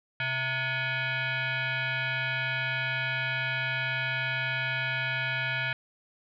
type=tone with frequency modulation; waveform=sine; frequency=129.7 Hz; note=C3; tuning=15 cents flat; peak=-27 dBFS; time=0.2-5.73 s; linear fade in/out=2 ms; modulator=788 Hz; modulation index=3.4; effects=none